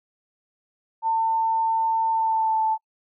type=tone with pitch glide; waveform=sine; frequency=898 to 879.5 Hz; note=A5 to A5; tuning=+35 to -1 cents; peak=-19 dBFS; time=1.02-2.78 s; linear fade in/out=50 ms; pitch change=-36 cents; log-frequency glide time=2.09-2.63 s; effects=noise-tail reverb RT60 0.1 s tail -26 dB re dry